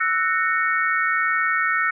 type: chord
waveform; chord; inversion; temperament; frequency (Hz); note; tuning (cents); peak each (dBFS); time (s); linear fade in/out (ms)
sine; F# dominant seventh; third; equal with one note detuned; 1318.5 / 1480 / 1837.9 / 2217; E6 / F#6 / A#6 / C#7; 0 / 0 / -25 / 0; -23 / -24 / -23 / -26; 0-1.91; 10
effects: none